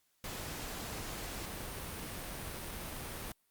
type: noise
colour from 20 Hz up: pink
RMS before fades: -42 dBFS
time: 0.24-3.32 s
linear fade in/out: 2 ms
effects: white hiss -75 dBFS RMS until 3.5 s + Opus 48 kbps